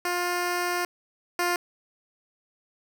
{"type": "tone pair in turn", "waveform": "10% pulse", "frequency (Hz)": [353.7, 351.8], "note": ["F4", "F4"], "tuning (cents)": [22, 13], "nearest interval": "unison", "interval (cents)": 9, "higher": "first", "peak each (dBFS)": [-17, -15], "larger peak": "second", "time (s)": [[0.05, 0.85], [1.39, 1.56]], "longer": "first", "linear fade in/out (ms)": 2, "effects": []}